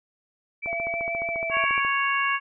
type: tone with vibrato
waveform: sine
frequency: 2300 Hz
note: D7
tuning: 37 cents flat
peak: -28 dBFS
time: 0.62-1.81 s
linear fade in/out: 20 ms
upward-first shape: sine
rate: 6.3 Hz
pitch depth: 22 cents each way
type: click train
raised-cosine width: 1 ms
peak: -23 dBFS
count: 18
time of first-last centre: 0.66-1.849 s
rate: 14.3 Hz
type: tone with pitch glide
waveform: sine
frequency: 676 to 661.7 Hz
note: E5 to E5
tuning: +43 to +6 cents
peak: -29 dBFS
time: 0.67-1.65 s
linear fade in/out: 5 ms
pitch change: -37 cents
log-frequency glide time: 1.31-1.42 s
type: harmonic tone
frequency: 554.4 Hz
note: C#5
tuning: in tune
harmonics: 2 / 3 / 4 / 5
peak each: -25 / -27 / -28 / -29 dBFS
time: 1.5-2.4 s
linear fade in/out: 50 ms
effects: none